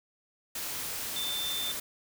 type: tone in noise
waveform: sine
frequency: 3558 Hz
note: A7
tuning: 19 cents sharp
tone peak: -32 dBFS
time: 1.16-1.72 s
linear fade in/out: 5 ms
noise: white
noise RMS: -36 dBFS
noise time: 0.55-1.8 s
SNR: +1 dB
effects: none